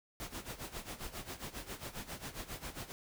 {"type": "noise with tremolo", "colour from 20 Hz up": "pink", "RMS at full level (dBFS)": -42, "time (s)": [0.2, 2.92], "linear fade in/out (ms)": 0, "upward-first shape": "sine", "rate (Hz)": 7.4, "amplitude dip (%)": 80, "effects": []}